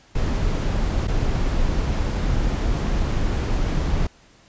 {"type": "noise with dropouts", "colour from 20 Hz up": "brown", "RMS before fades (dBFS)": -21, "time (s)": [0.15, 4.07], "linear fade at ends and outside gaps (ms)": 5, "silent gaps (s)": [1.073, 1.081], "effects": ["pink hiss -53 dBFS RMS until 4.48 s", "resampled to 16000 Hz"]}